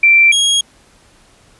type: tone pair in turn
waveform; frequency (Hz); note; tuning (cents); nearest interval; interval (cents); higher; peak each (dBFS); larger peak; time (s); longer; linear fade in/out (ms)
sine / sawtooth; 2349 / 3286; D7 / G#7; 0 / -19; tritone; 581; second; -5 / -7; first; 0.03-0.32 / 0.32-0.61; neither; 5
effects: pink hiss -49 dBFS RMS until 1.59 s + resampled to 24000 Hz